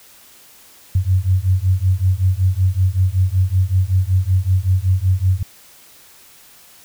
sine beating tone pair, 90.8 / 96.1 Hz, F#2 / G2, -32 / -34 cents, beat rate 5.3 Hz, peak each -16 dBFS, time 0.95-5.43 s, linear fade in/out 5 ms, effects white hiss -46 dBFS RMS until 6.84 s

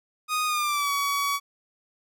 sawtooth tone with pitch glide, 1241 to 1131.4 Hz, D#6 to C#6, -5 to +35 cents, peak -20 dBFS, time 0.28-1.4 s, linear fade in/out 50 ms, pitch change -160 cents, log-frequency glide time 0.46-0.91 s, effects none

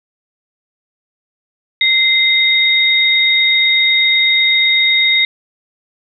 sine tone pair together, 2082 / 3727 Hz, C7 / A#7, -9 / -1 cents, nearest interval minor seventh, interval 1008 cents, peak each -12 dBFS, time 1.81-5.25 s, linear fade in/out 2 ms, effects none

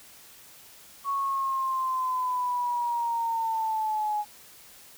sine linear sweep, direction down, 1114 to 833 Hz, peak -25 dBFS, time 1.04-4.25 s, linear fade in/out 50 ms, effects white hiss -51 dBFS RMS until 4.97 s

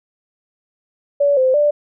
sine tone with pitch steps, 571 / 518 / 589 Hz, D5 / C5 / D5, -49 / -17 / +5 cents, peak -11 dBFS, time 1.2-1.71 s, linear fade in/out 10 ms, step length 170 ms, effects none

